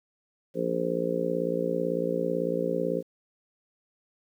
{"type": "harmonic tone", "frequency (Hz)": 58, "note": "A#1", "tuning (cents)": -8, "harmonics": [3, 4, 5, 6, 7, 8, 9], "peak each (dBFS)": [-33, -37, -34, -42, -32, -32, -30], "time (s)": [0.54, 3.03], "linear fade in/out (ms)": 50, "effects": ["10-bit"]}